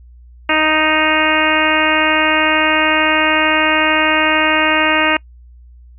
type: harmonic tone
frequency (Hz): 311.1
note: D#4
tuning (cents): 0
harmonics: 1 / 2 / 3 / 4 / 5 / 6 / 7 / 8 / 9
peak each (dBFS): -20 / -20 / -20 / -20 / -20 / -20 / -20 / -20 / -20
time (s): 0.49-5.17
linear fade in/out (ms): 5
effects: noise-tail reverb RT60 0.1 s tail -26 dB re dry + added 60 Hz sine -38 dBFS peak until 5.98 s